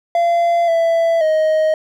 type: tone with pitch steps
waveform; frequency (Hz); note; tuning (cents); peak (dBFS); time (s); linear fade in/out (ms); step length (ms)
triangle; 685 / 665 / 626; F5 / E5 / D#5; -34 / +15 / +10; -10; 0.15-1.74; 2; 530
effects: none